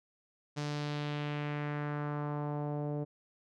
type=tone with low-pass filter sweep; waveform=sawtooth; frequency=147.3 Hz; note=D3; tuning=6 cents sharp; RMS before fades=-36 dBFS; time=0.56-3.05 s; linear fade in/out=20 ms; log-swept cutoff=5900 to 530 Hz; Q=1.7; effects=none